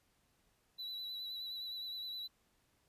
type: tone with vibrato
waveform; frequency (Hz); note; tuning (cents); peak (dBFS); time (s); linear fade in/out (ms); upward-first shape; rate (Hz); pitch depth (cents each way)
triangle; 3951; B7; 0; -40; 0.78-2.28; 20; triangle; 9.6; 38
effects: pink hiss -75 dBFS RMS until 2.88 s + resampled to 32000 Hz